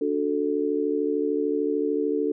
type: chord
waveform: sine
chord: D major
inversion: none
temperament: just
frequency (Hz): 293.7 / 367.1 / 440.5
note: D4 / F#4 / A4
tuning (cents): 0 / -14 / +2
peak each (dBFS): -26 / -29 / -25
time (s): 0.01-2.32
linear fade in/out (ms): 5
effects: none